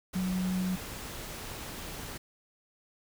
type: tone in noise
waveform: sine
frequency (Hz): 184.7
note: F#3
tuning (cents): -3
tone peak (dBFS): -28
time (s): 0.15-0.76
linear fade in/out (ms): 10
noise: pink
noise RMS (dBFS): -41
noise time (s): 0.13-2.18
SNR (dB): +10
effects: none